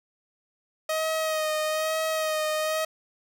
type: tone with vibrato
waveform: sawtooth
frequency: 627 Hz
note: D#5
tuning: 13 cents sharp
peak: -21 dBFS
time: 0.89-2.85 s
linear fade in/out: 5 ms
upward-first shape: sine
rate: 1.1 Hz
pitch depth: 27 cents each way
effects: none